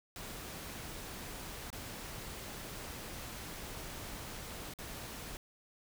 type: noise with dropouts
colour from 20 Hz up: pink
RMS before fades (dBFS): -45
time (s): 0.16-5.37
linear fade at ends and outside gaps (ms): 1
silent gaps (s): 1.703-1.728 / 4.737-4.787
effects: none